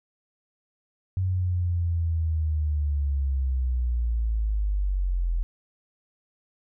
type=linear sweep; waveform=sine; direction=down; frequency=94 to 41.2 Hz; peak=-22 dBFS; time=1.17-5.43 s; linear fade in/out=0 ms; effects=none